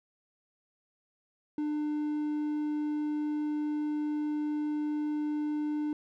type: tone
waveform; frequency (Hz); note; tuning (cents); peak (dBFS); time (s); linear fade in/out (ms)
triangle; 299.6; D4; +35; -27; 1.58-5.93; 2
effects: none